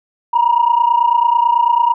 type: tone pair together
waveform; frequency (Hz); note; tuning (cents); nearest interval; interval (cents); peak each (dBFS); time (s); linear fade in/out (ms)
sine; 936 / 965.1; A#5 / B5; +7 / -40; minor second; 53; -12; 0.33-1.94; 10
effects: tanh soft clip ceiling -4 dBFS